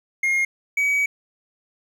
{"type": "tone pair in turn", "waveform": "triangle", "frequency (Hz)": [2137, 2270], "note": ["C7", "C#7"], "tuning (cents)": [36, 41], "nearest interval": "minor second", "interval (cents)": 105, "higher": "second", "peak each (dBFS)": -16, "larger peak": "neither", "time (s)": [[0.23, 0.45], [0.77, 1.06]], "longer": "second", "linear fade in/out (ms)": 5, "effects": ["9-bit"]}